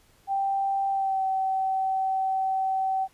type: tone with pitch glide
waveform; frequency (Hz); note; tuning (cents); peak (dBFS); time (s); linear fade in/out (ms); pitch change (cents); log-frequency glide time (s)
sine; 784 to 765.2; G5 to G5; 0 to -42; -23; 0.27-3.08; 50; -42; 0.9-1.23
effects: pink hiss -61 dBFS RMS until 3.13 s + resampled to 32000 Hz